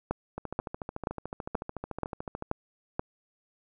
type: two click trains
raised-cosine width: 1 ms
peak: -14 / -21 dBFS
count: 7 / 29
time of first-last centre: 0.11-2.995 / 0.38-2.424 s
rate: 2.08 / 13.7 Hz
effects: none